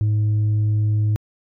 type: tone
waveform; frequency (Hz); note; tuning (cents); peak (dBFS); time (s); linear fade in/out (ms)
sine; 106.2; G#2; +39; -13; 0.01-1.16; 0
effects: tanh soft clip ceiling -15 dBFS